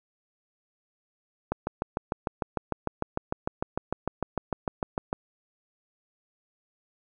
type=click train; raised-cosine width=1 ms; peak=-13 dBFS; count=25; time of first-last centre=1.52-5.129 s; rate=6.65 Hz; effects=none